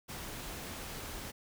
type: noise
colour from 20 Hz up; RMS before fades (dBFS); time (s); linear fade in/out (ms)
pink; -43; 0.08-1.32; 20
effects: none